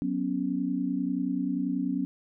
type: chord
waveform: sine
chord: F# suspended fourth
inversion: none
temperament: equal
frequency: 185 / 246.9 / 277.2 Hz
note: F#3 / B3 / C#4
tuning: 0 / 0 / 0 cents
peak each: -32 / -31 / -29 dBFS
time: 0.02-2.05 s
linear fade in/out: 0 ms
effects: none